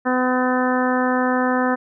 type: harmonic tone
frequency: 253.2 Hz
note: B3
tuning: 43 cents sharp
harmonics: 1 / 2 / 3 / 4 / 5 / 6 / 7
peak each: -20 / -23 / -25 / -26 / -27 / -28 / -28 dBFS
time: 0.05-1.76 s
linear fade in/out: 20 ms
effects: none